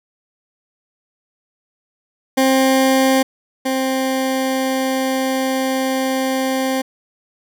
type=tone pair in turn; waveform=20% pulse; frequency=264.6 / 263.3 Hz; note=C4 / C4; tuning=+20 / +11 cents; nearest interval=unison; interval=9 cents; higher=first; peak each=-7 / -12 dBFS; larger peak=first; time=2.37-3.23 / 3.65-6.82 s; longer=second; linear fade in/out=10 ms; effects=none